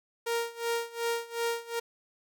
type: tone with tremolo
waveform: sawtooth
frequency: 466.2 Hz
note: A#4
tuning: in tune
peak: -23 dBFS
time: 0.26-1.8 s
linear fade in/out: 10 ms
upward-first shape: sine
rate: 2.7 Hz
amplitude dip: 90%
effects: none